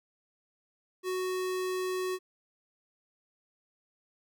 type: tone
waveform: square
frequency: 370 Hz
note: F#4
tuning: in tune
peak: -31 dBFS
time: 1.03-2.19 s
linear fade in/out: 50 ms
effects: none